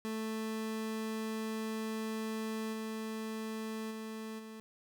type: tone with level steps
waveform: 30% pulse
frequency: 220 Hz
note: A3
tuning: in tune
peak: -33 / -35 / -38 / -43 dBFS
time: 0.05-4.6 s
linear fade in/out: 0 ms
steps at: 2.72 / 3.9 / 4.38 s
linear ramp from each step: 20 ms
effects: none